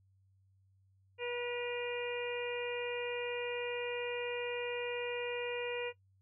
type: harmonic tone with a mistuned harmonic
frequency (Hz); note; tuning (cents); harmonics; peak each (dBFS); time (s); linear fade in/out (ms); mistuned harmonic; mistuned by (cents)
484.3; B4; -34; 1 / 2 / 3 / 4 / 5 / 6; -37 / -47 / -51 / -48 / -42 / -45; 1.18-5.93; 50; 6; -60
effects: noise-tail reverb RT60 0.1 s tail -17 dB re dry + added 96 Hz sine -66 dBFS peak until 6.21 s